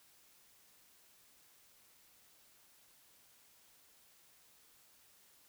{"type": "silence", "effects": ["white hiss -66 dBFS RMS until 5.48 s"]}